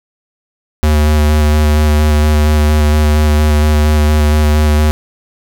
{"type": "tone with vibrato", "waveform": "square", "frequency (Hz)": 75.6, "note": "D#2", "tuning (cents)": -49, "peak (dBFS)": -8, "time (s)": [0.83, 4.91], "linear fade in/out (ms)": 0, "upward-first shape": "square", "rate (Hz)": 4.3, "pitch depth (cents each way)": 15, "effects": []}